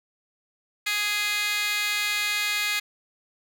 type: tone with high-pass filter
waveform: 15% pulse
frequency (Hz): 415.3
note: G#4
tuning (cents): 0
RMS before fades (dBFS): -26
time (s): 0.86-2.8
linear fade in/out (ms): 10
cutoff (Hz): 2500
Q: 5.6
effects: none